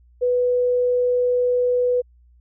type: tone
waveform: sine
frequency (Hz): 493.9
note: B4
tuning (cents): 0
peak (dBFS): -16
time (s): 0.21-2.02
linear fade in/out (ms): 20
effects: added 60 Hz sine -50 dBFS peak until 2.4 s